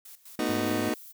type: noise with tremolo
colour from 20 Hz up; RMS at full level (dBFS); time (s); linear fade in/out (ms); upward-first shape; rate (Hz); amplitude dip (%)
blue; -47; 0.05-0.74; 5; square; 4.9; 80
type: chord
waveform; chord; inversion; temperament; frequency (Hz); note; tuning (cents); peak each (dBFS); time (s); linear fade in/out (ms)
30% pulse; B dominant seventh; third; just; 222.2 / 246.9 / 308.7 / 370.4; A3 / B3 / D#4 / F#4; +17 / 0 / -14 / +2; -31 / -29 / -27 / -32; 0.39-0.94; 2
type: tone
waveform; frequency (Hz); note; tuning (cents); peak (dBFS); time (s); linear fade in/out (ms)
sawtooth; 104.3; G#2; +8; -32; 0.49-0.89; 0
type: noise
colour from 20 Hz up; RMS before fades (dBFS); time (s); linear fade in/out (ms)
violet; -47; 0.49-1.13; 20
effects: none